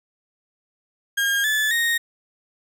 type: tone with pitch steps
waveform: 35% pulse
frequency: 1619 / 1735.2 / 1859.7 Hz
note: G#6 / A6 / A#6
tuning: -45 / -25 / -5 cents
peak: -17 dBFS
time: 1.17-1.98 s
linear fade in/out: 10 ms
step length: 270 ms
effects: none

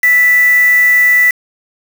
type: tone with quantisation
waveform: sine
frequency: 1975.5 Hz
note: B6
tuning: in tune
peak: -6 dBFS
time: 0.03-1.31 s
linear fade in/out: 5 ms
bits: 3
effects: none

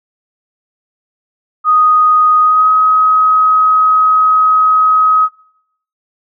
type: tone with pitch glide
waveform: sine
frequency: 1244.5 to 1267 Hz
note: D#6 to D#6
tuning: 0 to +31 cents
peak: -6 dBFS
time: 1.64-5.29 s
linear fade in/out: 50 ms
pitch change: +31 cents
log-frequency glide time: 2.42-2.69 s
effects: noise-tail reverb RT60 0.7 s tail -19 dB re dry

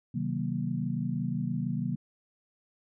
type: chord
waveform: sine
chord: C half-diminished seventh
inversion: none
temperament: just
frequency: 130.81 / 156.98 / 188.37 / 235.5 Hz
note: C3 / Eb3 / Gb3 / Bb3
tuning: 0 / +16 / +31 / +18 cents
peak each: -34 dBFS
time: 0.14-1.96 s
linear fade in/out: 10 ms
effects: none

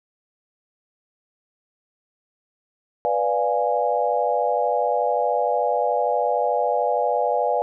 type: chord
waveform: sine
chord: B diminished seventh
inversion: none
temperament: equal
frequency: 493.9 / 587.3 / 698.5 / 830.6 Hz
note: B4 / D5 / F5 / Ab5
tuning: 0 / 0 / 0 / 0 cents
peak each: -24 dBFS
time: 3.05-7.62 s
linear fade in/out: 0 ms
effects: none

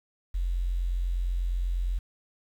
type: tone with quantisation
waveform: sine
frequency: 44.19 Hz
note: F1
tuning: 21 cents sharp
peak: -25 dBFS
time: 0.34-1.99 s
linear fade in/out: 10 ms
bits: 9
effects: none

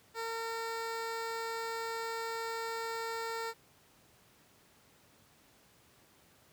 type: tone with notch filter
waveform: 15% pulse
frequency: 455.5 Hz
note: A#4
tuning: 40 cents flat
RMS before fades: -38 dBFS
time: 0.14-3.54 s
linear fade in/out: 50 ms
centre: 11000 Hz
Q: 1.8
effects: pink hiss -64 dBFS RMS until 6.52 s + high-pass 80 Hz 12 dB/octave

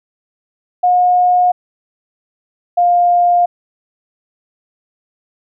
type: tone pair in turn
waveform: sine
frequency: 720 / 704 Hz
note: F#5 / F5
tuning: -47 / +14 cents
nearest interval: unison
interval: 39 cents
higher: first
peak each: -8 dBFS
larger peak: neither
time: 0.83-1.52 / 2.77-3.46 s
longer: neither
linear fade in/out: 10 ms
effects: none

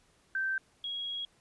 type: tone pair in turn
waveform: sine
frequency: 1557 / 3307 Hz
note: G6 / G#7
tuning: -12 / -8 cents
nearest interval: octave + minor second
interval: 1304 cents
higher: second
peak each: -29 / -34 dBFS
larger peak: first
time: 0.35-0.58 / 0.84-1.25 s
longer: second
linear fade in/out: 2 ms
effects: pink hiss -67 dBFS RMS until 1.4 s + resampled to 24000 Hz

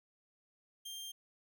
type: tone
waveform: sawtooth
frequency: 3186 Hz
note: G7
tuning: 27 cents sharp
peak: -40 dBFS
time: 0.85-1.12 s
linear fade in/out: 10 ms
effects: none

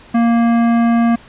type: tone with hard clipping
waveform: triangle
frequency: 233.1 Hz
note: A#3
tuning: in tune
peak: -12 dBFS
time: 0.14-1.16 s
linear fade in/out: 10 ms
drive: 18 dB
effects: pink hiss -42 dBFS RMS until 1.28 s + resampled to 8000 Hz

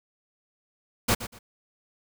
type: noise with echo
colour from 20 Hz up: pink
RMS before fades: -22 dBFS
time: 1.08-1.15 s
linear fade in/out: 10 ms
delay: 120 ms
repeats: 2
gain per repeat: -13 dB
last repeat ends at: 1.39 s
effects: none

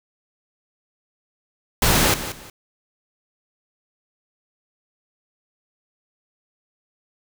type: noise with echo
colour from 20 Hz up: pink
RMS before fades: -17 dBFS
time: 1.82-2.14 s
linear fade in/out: 2 ms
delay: 180 ms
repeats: 2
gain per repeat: -12 dB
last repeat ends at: 2.5 s
effects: none

